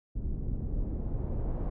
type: noise with low-pass filter sweep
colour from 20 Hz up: brown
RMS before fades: -32 dBFS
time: 0.15-1.7 s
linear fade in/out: 10 ms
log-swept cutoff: 240 to 780 Hz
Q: 0.89
effects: none